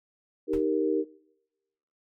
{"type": "chord", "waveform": "sine", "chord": "Eb major", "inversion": "none", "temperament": "equal", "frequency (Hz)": [311.1, 392, 466.2], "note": ["Eb4", "G4", "Bb4"], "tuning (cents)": [0, 0, 0], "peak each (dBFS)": -28, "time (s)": [0.47, 1.05], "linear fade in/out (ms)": 50}
{"type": "noise with exponential decay", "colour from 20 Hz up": "brown", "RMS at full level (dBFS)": -30, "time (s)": [0.53, 0.65], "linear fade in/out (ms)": 5, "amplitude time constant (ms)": 26}
{"effects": ["noise-tail reverb RT60 1.0 s tail -24 dB re dry"]}